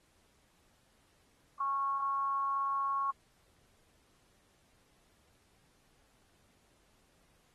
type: tone with frequency modulation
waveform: sine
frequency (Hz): 1101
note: C#6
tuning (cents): -12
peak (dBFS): -30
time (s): 1.6-3.11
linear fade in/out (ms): 5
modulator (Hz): 270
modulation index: 0.29
effects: pink hiss -70 dBFS RMS until 7.54 s + AAC 32 kbps